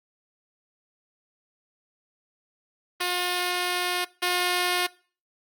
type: tone pair in turn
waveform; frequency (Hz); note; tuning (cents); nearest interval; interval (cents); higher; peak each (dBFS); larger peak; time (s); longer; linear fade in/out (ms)
5% pulse; 357.9 / 357.9; F4 / F4; +42 / +42; unison; 0; neither; -13 / -11; second; 3-4.05 / 4.22-4.87; first; 10
effects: noise-tail reverb RT60 0.4 s tail -22 dB re dry + Opus 24 kbps